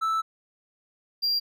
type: tone pair in turn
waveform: triangle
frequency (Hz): 1317 / 4759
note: E6 / D8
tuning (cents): -2 / +22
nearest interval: octave + minor seventh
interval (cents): 2224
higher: second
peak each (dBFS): -21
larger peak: neither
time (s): 0.01-0.22 / 1.22-1.4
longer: first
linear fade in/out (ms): 20
effects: none